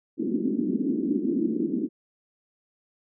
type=band-pass noise; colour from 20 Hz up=pink; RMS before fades=-26 dBFS; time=0.17-1.89 s; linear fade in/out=50 ms; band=210 to 350 Hz; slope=48 dB/octave; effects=none